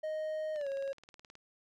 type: tone with pitch glide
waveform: triangle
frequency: 622.3 to 548 Hz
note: D#5 to C#5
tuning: 0 to -20 cents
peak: -32 dBFS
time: 0.03-0.93 s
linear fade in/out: 10 ms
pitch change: -220 cents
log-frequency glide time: 0.54-0.68 s
type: click train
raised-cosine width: 0.2 ms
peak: -36 dBFS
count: 16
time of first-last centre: 0.56-1.354 s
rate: 18.9 Hz
effects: none